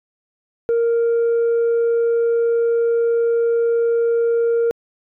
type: tone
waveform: sine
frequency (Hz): 465.4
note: A#4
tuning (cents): -3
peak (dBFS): -12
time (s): 0.69-4.71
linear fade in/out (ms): 0
effects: tanh soft clip ceiling -13 dBFS